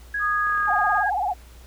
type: tone with pitch glide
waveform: sine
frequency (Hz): 1661.2 to 1639.3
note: G#6 to G#6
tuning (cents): 0 to -23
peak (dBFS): -23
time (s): 0.14-1.1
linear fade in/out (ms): 5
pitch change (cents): -23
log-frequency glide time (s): 0.49-0.66
type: tone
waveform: sine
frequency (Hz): 1232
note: D#6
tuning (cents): -17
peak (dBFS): -22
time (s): 0.19-1.04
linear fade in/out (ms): 50
type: click train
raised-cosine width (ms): 0.5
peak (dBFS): -28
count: 20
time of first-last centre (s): 0.47-0.975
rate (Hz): 37.6
type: tone with vibrato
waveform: sine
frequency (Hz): 784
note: G5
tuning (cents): 0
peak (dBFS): -21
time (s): 0.67-1.34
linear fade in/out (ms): 20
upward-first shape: sine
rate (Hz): 18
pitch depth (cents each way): 160
effects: added 60 Hz sine -43 dBFS peak until 1.66 s + pink hiss -52 dBFS RMS until 1.66 s